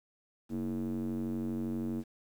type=tone with band-pass filter; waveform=square; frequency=46.28 Hz; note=F#1; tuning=1 cent sharp; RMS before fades=-35 dBFS; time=0.49-2.04 s; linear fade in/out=50 ms; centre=270 Hz; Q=7.2; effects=10-bit